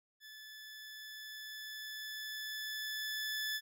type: tone with level ramp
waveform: 20% pulse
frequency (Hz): 1734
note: A6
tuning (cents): -26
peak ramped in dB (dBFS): -46 to -30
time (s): 0.2-3.61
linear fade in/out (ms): 50
effects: none